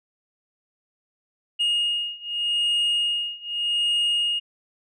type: beating tone pair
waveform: sine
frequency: 2856 / 2856.83 Hz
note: F7 / F7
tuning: +38 / +39 cents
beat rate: 0.83 Hz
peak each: -23 / -22 dBFS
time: 1.59-4.4 s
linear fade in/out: 20 ms
effects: tanh soft clip ceiling -18 dBFS